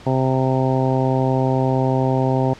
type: harmonic tone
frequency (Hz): 131.1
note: C3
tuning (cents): +4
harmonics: 1 / 2 / 3 / 4 / 5 / 6 / 7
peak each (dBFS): -19 / -22 / -24 / -25 / -26 / -27 / -27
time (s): 0.06-2.54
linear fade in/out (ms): 10
effects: pink hiss -42 dBFS RMS until 2.59 s + low-pass 5000 Hz 12 dB/octave